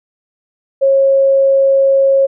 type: tone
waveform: sine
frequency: 544 Hz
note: C#5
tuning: 33 cents flat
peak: -7 dBFS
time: 0.81-2.27 s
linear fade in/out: 20 ms
effects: none